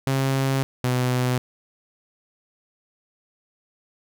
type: tone pair in turn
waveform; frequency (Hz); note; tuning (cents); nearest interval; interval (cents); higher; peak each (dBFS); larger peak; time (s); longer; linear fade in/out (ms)
sawtooth; 134.6 / 125.96; C3 / B2; +49 / +35; minor second; 114; first; -16; neither; 0.07-0.63 / 0.84-1.38; first; 0
effects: none